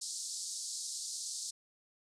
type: band-pass noise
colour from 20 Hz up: white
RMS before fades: -41 dBFS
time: 0.01-1.51 s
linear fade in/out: 10 ms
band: 4200 to 9000 Hz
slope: 48 dB/octave
effects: none